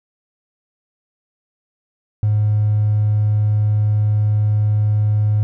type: tone with hard clipping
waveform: triangle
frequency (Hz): 105.5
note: G#2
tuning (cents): +28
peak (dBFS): -13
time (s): 2.23-5.43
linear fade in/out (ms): 0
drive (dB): 3
effects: none